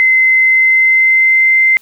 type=tone with pitch glide; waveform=sine; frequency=2059 to 2079 Hz; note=C7 to C7; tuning=-28 to -12 cents; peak=-6 dBFS; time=0-1.77 s; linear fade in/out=0 ms; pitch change=+16 cents; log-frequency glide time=0.39-1.59 s; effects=white hiss -48 dBFS RMS until 1.81 s